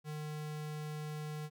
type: tone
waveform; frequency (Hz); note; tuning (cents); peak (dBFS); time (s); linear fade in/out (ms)
square; 151.9; D#3; -41; -40; 0.04-1.5; 50
effects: none